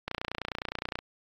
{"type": "click train", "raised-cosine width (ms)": 0.3, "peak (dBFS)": -16, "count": 28, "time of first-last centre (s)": [0.08, 0.989], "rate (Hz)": 29.7, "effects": ["AAC 64 kbps"]}